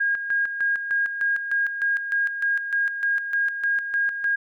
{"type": "tone with tremolo", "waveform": "sine", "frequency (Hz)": 1627, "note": "G#6", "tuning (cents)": -36, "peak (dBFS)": -19, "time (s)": [0, 4.36], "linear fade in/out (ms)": 10, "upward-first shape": "square", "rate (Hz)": 3.3, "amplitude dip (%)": 60, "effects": []}